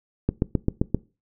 click train, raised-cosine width 3 ms, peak -7 dBFS, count 6, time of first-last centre 0.29-0.946 s, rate 7.62 Hz, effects noise-tail reverb RT60 0.3 s tail -21 dB re dry

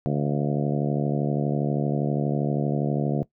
harmonic tone with a mistuned harmonic, 72.5 Hz, D2, 22 cents flat, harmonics 2 / 3 / 4 / 5 / 6 / 7 / 8 / 9 / 10, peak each -24 / -28 / -30 / -32 / -34 / -35 / -36 / -37 / -38 dBFS, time 0.06-3.23 s, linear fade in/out 0 ms, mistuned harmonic 10, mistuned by -52 cents, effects noise-tail reverb RT60 0.1 s tail -18 dB re dry

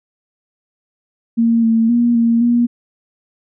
sine tone with pitch steps, 230.5 / 226.2 / 238 / 231.7 / 238.7 Hz, A#3 / A3 / A#3 / A#3 / A#3, -19 / +48 / +36 / -10 / +41 cents, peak -10 dBFS, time 1.37-2.67 s, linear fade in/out 20 ms, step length 260 ms, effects none

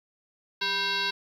sine tone with frequency modulation, 2722 Hz, F7, 45 cents flat, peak -24 dBFS, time 0.61-1.11 s, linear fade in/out 10 ms, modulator 581 Hz, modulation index 3.3, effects tanh soft clip ceiling -20 dBFS + 10-bit

